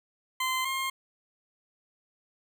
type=tone pair in turn; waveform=20% pulse; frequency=1035 / 1064.7 Hz; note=C6 / C6; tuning=-19 / +30 cents; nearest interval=unison; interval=49 cents; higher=second; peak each=-22 / -24 dBFS; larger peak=first; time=0.4-0.65 / 0.65-0.9 s; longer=neither; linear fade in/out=5 ms; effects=none